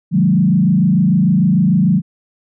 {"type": "tone with frequency modulation", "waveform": "sine", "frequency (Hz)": 182.6, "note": "F#3", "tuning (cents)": -23, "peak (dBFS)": -9, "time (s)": [0.11, 2.02], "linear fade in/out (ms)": 50, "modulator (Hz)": 26.7, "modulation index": 1.3, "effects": []}